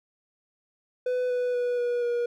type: tone with pitch steps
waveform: triangle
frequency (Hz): 500 / 494.5 / 489.1 / 483.8 / 478.5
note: B4 / B4 / B4 / B4 / A#4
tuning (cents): +21 / +2 / -17 / -36 / +45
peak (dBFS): -22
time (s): 1.06-2.26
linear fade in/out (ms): 5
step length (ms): 240
effects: none